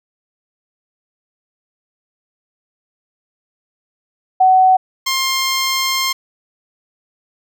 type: tone pair in turn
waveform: sine / 10% pulse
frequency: 750 / 1060.7 Hz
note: F#5 / C6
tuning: +23 / +23 cents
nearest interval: tritone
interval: 600 cents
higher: second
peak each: -7 dBFS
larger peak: neither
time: 4.4-4.77 / 5.06-6.13 s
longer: second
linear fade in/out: 10 ms
effects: none